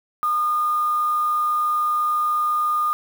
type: tone with quantisation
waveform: sine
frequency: 1219 Hz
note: D#6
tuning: 36 cents flat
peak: -18 dBFS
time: 0.23-2.93 s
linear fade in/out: 0 ms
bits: 6
effects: none